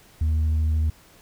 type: tone with vibrato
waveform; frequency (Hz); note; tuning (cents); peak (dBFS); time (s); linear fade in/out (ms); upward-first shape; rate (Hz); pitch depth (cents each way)
sine; 78.2; D#2; +9; -16; 0.21-0.9; 5; triangle; 13; 14
effects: tanh soft clip ceiling -18 dBFS + pink hiss -53 dBFS RMS until 1.21 s